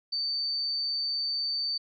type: tone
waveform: sine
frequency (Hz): 4572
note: D8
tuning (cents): -47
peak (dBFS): -27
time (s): 0.12-1.78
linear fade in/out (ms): 10
effects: MP3 64 kbps